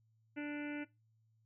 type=harmonic tone; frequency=293.7 Hz; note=D4; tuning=in tune; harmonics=1 / 2 / 3 / 5 / 6 / 7 / 8 / 9 / 10; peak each=-39 / -50 / -56 / -50 / -57 / -52 / -54 / -56 / -64 dBFS; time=0.36-0.85 s; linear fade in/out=20 ms; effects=noise-tail reverb RT60 0.2 s tail -18 dB re dry + added 111 Hz sine -70 dBFS peak until 1.45 s